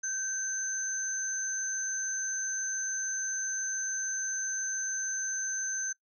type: tone pair together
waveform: sine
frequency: 1550 / 6193 Hz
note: G6 / G8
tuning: -20 / -22 cents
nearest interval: 2 octaves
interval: 2398 cents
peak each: -37 / -32 dBFS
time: 0.03-5.93 s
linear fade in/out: 10 ms
effects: noise-tail reverb RT60 0.1 s tail -19 dB re dry